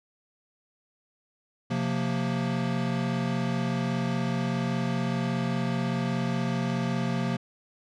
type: tone cluster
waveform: square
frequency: 131.2 / 176.2 / 232.6 Hz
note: C3 / F3 / A#3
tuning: +5 / +16 / -4 cents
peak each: -31 dBFS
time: 1.7-7.37 s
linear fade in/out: 10 ms
effects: low-pass 5000 Hz 12 dB/octave